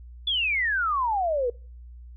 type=exponential sweep; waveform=sine; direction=down; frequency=3497 to 466.2 Hz; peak=-22 dBFS; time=0.27-1.5 s; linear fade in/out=5 ms; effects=noise-tail reverb RT60 0.4 s tail -25 dB re dry + added 60 Hz sine -41 dBFS peak until 2.16 s